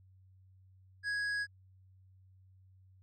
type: tone with hard clipping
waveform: triangle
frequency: 1661.2 Hz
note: G#6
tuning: in tune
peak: -34 dBFS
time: 1.03-1.47 s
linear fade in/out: 50 ms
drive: 12 dB
effects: added 94 Hz sine -59 dBFS peak until 3.02 s + low-pass 8000 Hz 12 dB/octave